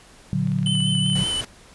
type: chord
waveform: sine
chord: Bb augmented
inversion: none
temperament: equal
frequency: 116.54 / 146.83 / 185 Hz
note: Bb2 / D3 / F#3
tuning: 0 / 0 / 0 cents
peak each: -27 / -23 / -23 dBFS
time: 0.33-1.24 s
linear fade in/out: 0 ms
type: clicks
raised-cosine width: 0.3 ms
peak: -27 dBFS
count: 12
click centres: 0.473 / 0.519 / 0.587 / 0.63 / 0.67 / 0.753 / 0.804 / 0.952 / 1.062 / 1.1 / 1.133 / 1.335 s
type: tone with vibrato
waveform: square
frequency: 3021 Hz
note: F#7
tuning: 35 cents sharp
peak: -23 dBFS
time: 0.66-1.41 s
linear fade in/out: 2 ms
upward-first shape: triangle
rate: 5.3 Hz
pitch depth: 27 cents each way
type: noise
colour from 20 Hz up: pink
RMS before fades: -33 dBFS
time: 1.15-1.45 s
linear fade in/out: 5 ms
effects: pink hiss -49 dBFS RMS until 1.74 s + resampled to 24000 Hz